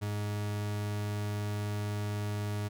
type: tone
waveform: 40% pulse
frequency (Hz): 103.83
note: G#2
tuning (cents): 0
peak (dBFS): -31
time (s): 0.01-2.69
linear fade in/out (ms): 20
effects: none